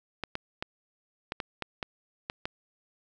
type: clicks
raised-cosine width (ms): 0.3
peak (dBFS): -16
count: 9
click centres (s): 0.237 / 0.354 / 0.625 / 1.321 / 1.402 / 1.623 / 1.828 / 2.299 / 2.455
effects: none